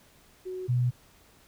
sine tone pair in turn, 370 / 123.47 Hz, F#4 / B2, 0 / 0 cents, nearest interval octave + perfect fifth, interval 1900 cents, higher first, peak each -33 / -22 dBFS, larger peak second, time 0.45-0.68 / 0.68-0.91 s, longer neither, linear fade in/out 20 ms, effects pink hiss -59 dBFS RMS until 1.47 s

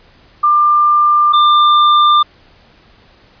sine / square tone pair in turn, 1193 / 1193 Hz, D6 / D6, +27 / +27 cents, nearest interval unison, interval 0 cents, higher neither, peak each -7 dBFS, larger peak neither, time 0.43-1.33 / 1.33-2.23 s, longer neither, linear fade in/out 10 ms, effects pink hiss -47 dBFS RMS until 3.4 s + resampled to 11025 Hz

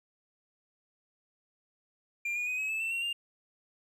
triangle tone with pitch steps, 2390 / 2444 / 2500 / 2557 / 2615 / 2675 / 2736 / 2798 Hz, D7 / D#7 / D#7 / D#7 / E7 / E7 / F7 / F7, +30 / -32 / +8 / +47 / -15 / +25 / -36 / +3 cents, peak -29 dBFS, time 2.25-3.13 s, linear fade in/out 5 ms, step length 110 ms, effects none

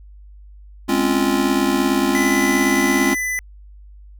square chord, Db major seventh, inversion second, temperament just, 207.9 / 259.9 / 277.2 / 346.5 Hz, Ab3 / C4 / Db4 / F4, +2 / -11 / 0 / -14 cents, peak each -24 / -22 / -21 / -22 dBFS, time 0.88-3.15 s, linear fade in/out 20 ms
square tone, 2000 Hz, B6, 21 cents sharp, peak -21 dBFS, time 2.15-3.39 s, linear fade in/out 0 ms
effects added 50 Hz sine -39 dBFS peak until 4.19 s

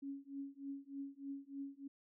sine tone with tremolo, 277.2 Hz, C#4, in tune, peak -40 dBFS, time 0.02-1.88 s, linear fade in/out 10 ms, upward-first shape triangle, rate 3.3 Hz, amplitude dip 100%, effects none

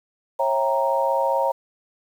sine chord, C# diminished seventh, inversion none, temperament equal with one note detuned, 544.2 / 659.3 / 784 / 932.3 Hz, C#5 / E5 / G5 / Bb5, -32 / 0 / 0 / 0 cents, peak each -22 / -27 / -28 / -22 dBFS, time 0.39-1.52 s, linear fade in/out 10 ms, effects 8-bit

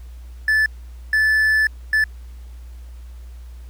triangle tone bursts at uneven times, 1744 Hz, A6, 16 cents flat, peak -12 dBFS, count 3, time 0.48-0.66 / 1.13-1.67 / 1.93-2.04 s, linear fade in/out 2 ms, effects added 60 Hz sine -34 dBFS peak until 3.69 s + pink hiss -55 dBFS RMS until 3.69 s

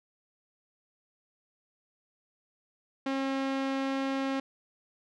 sawtooth tone with low-pass filter, 269.9 Hz, C#4, 46 cents flat, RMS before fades -31 dBFS, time 3.06-4.4 s, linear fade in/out 5 ms, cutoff 3800 Hz, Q 0.72, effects none

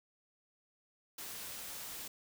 white noise, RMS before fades -45 dBFS, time 1.18-2.08 s, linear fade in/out 5 ms, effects none

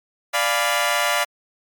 15% pulse chord, D diminished seventh, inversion none, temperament equal, 587.3 / 698.5 / 830.6 / 987.8 Hz, D5 / F5 / Ab5 / Cb6, 0 / 0 / 0 / 0 cents, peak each -16 / -16 / -22 / -18 dBFS, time 0.33-1.25 s, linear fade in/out 20 ms, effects MP3 96 kbps

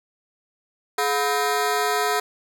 20% pulse ring-modulated tone, 570 Hz, C#5, 48 cents sharp, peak -12 dBFS, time 0.98-2.2 s, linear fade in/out 5 ms, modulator 147 Hz, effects none

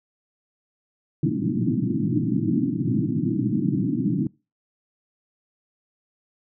white band-pass noise, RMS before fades -23 dBFS, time 1.23-4.27 s, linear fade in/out 2 ms, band 110 to 330 Hz, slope 96 dB/octave, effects noise-tail reverb RT60 0.3 s tail -25 dB re dry

